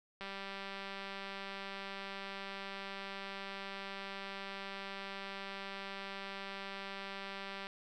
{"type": "click train", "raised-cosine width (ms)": 0.3, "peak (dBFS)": -28, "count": 1463, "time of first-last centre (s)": [0.21, 7.669], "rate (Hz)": 196, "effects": []}